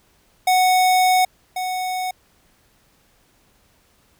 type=tone pair in turn; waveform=square; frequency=739 / 739 Hz; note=F#5 / F#5; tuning=-2 / -2 cents; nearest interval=unison; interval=0 cents; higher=neither; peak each=-14 / -23 dBFS; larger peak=first; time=0.47-1.25 / 1.56-2.11 s; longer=first; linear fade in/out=5 ms; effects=pink hiss -59 dBFS RMS until 4.19 s